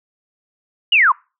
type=linear sweep; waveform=sine; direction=down; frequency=2975 to 947 Hz; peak=-9 dBFS; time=0.92-1.12 s; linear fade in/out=5 ms; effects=noise-tail reverb RT60 0.3 s tail -26 dB re dry

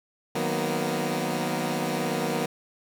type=chord; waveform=15% pulse; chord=B major seventh; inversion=first; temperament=equal with one note detuned; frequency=155.56 / 185 / 233.1 / 250 Hz; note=D#3 / F#3 / A#3 / B3; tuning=0 / 0 / 0 / +21 cents; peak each=-25 dBFS; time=0.35-2.46 s; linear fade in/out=5 ms; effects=none

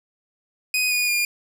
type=tone with pitch steps; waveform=sawtooth; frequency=2498 / 2458 / 2418 Hz; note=D#7 / D#7 / D7; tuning=+6 / -22 / +50 cents; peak=-16 dBFS; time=0.74-1.25 s; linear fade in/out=2 ms; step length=170 ms; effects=none

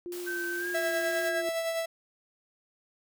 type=tone with vibrato; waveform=sine; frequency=349.8 Hz; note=F4; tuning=3 cents sharp; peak=-35 dBFS; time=0.06-1.49 s; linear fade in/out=0 ms; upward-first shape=triangle; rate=1.9 Hz; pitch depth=23 cents each way
type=high-pass noise; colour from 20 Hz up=white; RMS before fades=-44 dBFS; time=0.12-1.29 s; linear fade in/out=2 ms; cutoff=180 Hz; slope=24 dB/octave
type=tone with pitch glide; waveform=sine; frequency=1545 to 1629.3 Hz; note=G6 to G#6; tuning=-26 to -34 cents; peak=-32 dBFS; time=0.26-1.42 s; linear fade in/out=20 ms; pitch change=+92 cents; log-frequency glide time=0.58-0.67 s
type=tone with tremolo; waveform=45% pulse; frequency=659.3 Hz; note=E5; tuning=in tune; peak=-27 dBFS; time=0.74-1.86 s; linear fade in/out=10 ms; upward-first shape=triangle; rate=9.8 Hz; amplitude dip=45%
effects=none

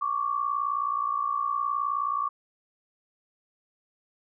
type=tone pair together; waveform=sine; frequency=1108.7 / 1167.9 Hz; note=C#6 / D6; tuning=0 / -10 cents; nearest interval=minor second; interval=90 cents; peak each=-28 / -28 dBFS; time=0.01-2.29 s; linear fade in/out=10 ms; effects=none

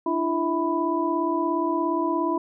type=tone cluster; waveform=sine; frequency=300.8 / 337.9 / 652 / 992 Hz; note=D4 / E4 / E5 / B5; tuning=+42 / +43 / -19 / +7 cents; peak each=-28 / -25 / -31 / -26 dBFS; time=0.06-2.38 s; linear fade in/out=5 ms; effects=none

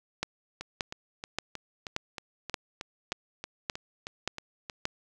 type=two click trains; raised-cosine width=0.2 ms; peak=-12 / -20 dBFS; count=9 / 14; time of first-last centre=0.23-4.854 / 0.61-4.698 s; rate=1.73 / 3.18 Hz; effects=none

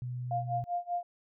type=tone; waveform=sine; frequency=124.1 Hz; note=B2; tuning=9 cents sharp; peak=-34 dBFS; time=0.02-0.64 s; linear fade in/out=0 ms
type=tone with tremolo; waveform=sine; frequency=702 Hz; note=F5; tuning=9 cents sharp; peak=-28 dBFS; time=0.31-1.03 s; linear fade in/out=2 ms; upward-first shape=sine; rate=5.1 Hz; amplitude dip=95%
effects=none

